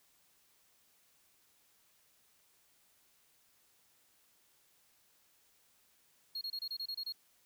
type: tone bursts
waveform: triangle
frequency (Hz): 4291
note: C8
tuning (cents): +43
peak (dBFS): -36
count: 9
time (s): 6.35-7.124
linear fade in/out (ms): 5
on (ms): 62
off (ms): 27
effects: white hiss -70 dBFS RMS until 7.45 s